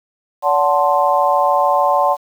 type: chord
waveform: sine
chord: D dominant seventh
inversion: none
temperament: equal with one note detuned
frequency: 573.3 / 740 / 880 / 1046.5 Hz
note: D5 / F#5 / A5 / C6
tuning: -42 / 0 / 0 / 0 cents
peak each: -17 dBFS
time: 0.42-2.17 s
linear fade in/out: 50 ms
effects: 7-bit